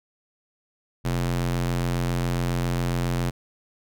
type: tone with high-pass filter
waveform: square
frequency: 43.65 Hz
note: F1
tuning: in tune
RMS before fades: -25 dBFS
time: 1.04-3.31 s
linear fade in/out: 20 ms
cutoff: 93 Hz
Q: 1.4
effects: none